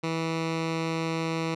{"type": "tone with notch filter", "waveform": "10% pulse", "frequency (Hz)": 163.1, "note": "E3", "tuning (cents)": -18, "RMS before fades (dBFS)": -29, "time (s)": [0.03, 1.55], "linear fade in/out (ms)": 10, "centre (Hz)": 720, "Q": 2, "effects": ["low-pass 5000 Hz 12 dB/octave"]}